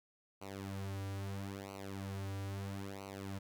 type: tone with flanger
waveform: sawtooth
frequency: 98 Hz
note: G2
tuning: in tune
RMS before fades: -43 dBFS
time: 0.41-3.39 s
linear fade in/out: 10 ms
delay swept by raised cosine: 0.57 to 4.67 ms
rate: 0.76 Hz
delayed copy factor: -1
effects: none